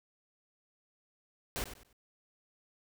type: noise with echo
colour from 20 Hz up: pink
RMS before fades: -36 dBFS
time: 1.56-1.64 s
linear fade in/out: 0 ms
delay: 96 ms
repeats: 3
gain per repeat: -11 dB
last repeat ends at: 1.928 s
effects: none